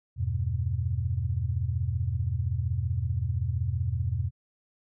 sine chord, E minor, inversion none, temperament equal, 82.41 / 98 / 123.47 Hz, E2 / G2 / B2, 0 / 0 / 0 cents, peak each -30 dBFS, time 0.16-4.31 s, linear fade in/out 50 ms, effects none

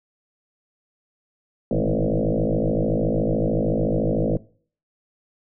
sine tone with frequency modulation, 165 Hz, E3, 2 cents sharp, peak -18 dBFS, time 1.71-4.37 s, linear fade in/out 2 ms, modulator 53.7 Hz, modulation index 7.9, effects noise-tail reverb RT60 0.5 s tail -22 dB re dry

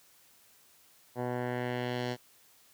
10% pulse tone with low-pass filter sweep, 123.47 Hz, B2, in tune, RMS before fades -34 dBFS, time 1.15-2.17 s, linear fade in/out 50 ms, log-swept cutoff 1000 to 5100 Hz, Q 1.3, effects white hiss -62 dBFS RMS until 2.73 s + high-pass 60 Hz 12 dB/octave

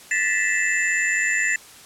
sine tone cluster, 1764 / 1943 / 2042 / 2643 / 7160 Hz, A6 / B6 / C7 / E7 / A8, +4 / -29 / -43 / +4 / +29 cents, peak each -23 / -23 / -28 / -29 / -28 dBFS, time 0.11-1.56 s, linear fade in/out 2 ms, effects white hiss -45 dBFS RMS until 1.85 s + low-pass 11000 Hz 12 dB/octave

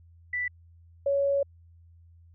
sine tone pair in turn, 1975.5 / 559 Hz, B6 / C#5, 0 / +14 cents, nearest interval octave + minor seventh, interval 2186 cents, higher first, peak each -27 / -22 dBFS, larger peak second, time 0.33-0.48 / 1.06-1.43 s, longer second, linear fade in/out 5 ms, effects added 84 Hz sine -52 dBFS peak until 2.34 s

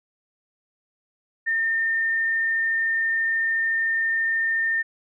sine tone, 1813 Hz, A#6, 49 cents flat, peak -20 dBFS, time 1.46-4.83 s, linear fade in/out 20 ms, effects none

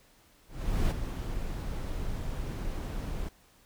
brown noise with ADSR envelope, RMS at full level -25 dBFS, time 0.48-3.29 s, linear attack 430 ms, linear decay 12 ms, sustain -9 dB, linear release 6 ms, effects pink hiss -62 dBFS RMS until 3.65 s

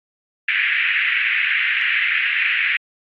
pink band-pass noise, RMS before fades -19 dBFS, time 0.48-2.77 s, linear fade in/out 5 ms, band 1700 to 2700 Hz, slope 48 dB/octave, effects AAC 48 kbps

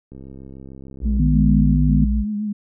click train, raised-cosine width 3 ms, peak -26 dBFS, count 71, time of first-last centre 0.12-1.168 s, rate 66.8 Hz
sine tone, 58.4 Hz, A#1, 4 cents sharp, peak -17 dBFS, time 1.01-2.25 s, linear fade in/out 50 ms
sine tone with vibrato, 209.4 Hz, G#3, 15 cents sharp, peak -21 dBFS, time 1.05-2.53 s, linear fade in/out 10 ms, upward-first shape triangle, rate 7.4 Hz, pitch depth 48 cents each way
sine chord, G# minor, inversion second, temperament equal with one note detuned, 152.27 / 207.7 / 246.9 Hz, D#3 / G#3 / B3, -37 / 0 / 0 cents, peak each -17 / -21 / -19 dBFS, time 1.19-2.05 s, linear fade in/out 10 ms
effects none

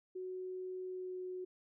sine tone with pitch glide, 370 to 367.2 Hz, F#4 to F#4, 0 to -13 cents, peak -40 dBFS, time 0.15-1.45 s, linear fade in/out 10 ms, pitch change -13 cents, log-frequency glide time 0.85-1.2 s, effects none

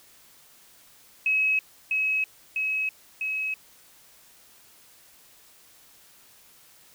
sine tone with echo, 2561 Hz, D#7, 49 cents sharp, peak -20 dBFS, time 1.26-1.59 s, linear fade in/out 2 ms, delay 650 ms, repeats 3, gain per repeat -2 dB, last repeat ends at 3.54 s, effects white hiss -55 dBFS RMS until 6.94 s

